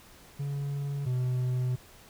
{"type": "tone pair in turn", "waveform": "triangle", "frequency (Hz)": [141.4, 126.2], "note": ["C#3", "B2"], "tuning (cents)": [35, 38], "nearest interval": "major second", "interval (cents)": 197, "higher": "first", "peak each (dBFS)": [-28, -24], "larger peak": "second", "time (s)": [[0.39, 1.06], [1.06, 1.76]], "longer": "second", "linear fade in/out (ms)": 10, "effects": ["pink hiss -54 dBFS RMS until 2.09 s"]}